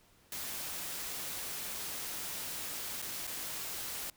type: noise with dropouts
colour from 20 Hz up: white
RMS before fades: -40 dBFS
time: 0.32-4.1 s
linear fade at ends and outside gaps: 2 ms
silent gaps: 3.019-3.023 / 3.27-3.274 s
effects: pink hiss -65 dBFS RMS until 4.16 s